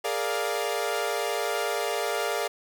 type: chord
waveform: sawtooth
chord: Bb dominant seventh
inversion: third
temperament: equal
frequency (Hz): 415.3 / 466.2 / 587.3 / 698.5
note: Ab4 / Bb4 / D5 / F5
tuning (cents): 0 / 0 / 0 / 0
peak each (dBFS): -28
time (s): 0.04-2.48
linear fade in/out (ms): 10
effects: 9-bit